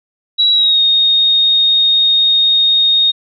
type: tone with pitch glide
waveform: sine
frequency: 3894 to 3712 Hz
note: B7 to A#7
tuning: -25 to -8 cents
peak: -8 dBFS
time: 0.38-3.12 s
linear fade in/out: 20 ms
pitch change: -83 cents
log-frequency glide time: 0.53-0.8 s
effects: none